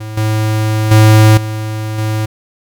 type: tone with level steps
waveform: square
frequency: 108.5 Hz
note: A2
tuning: 24 cents flat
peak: -23 / -12 / -4 / -18 / -14 dBFS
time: 0-2.26 s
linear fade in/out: 10 ms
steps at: 0.17 / 0.91 / 1.37 / 1.98 s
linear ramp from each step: 5 ms
effects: none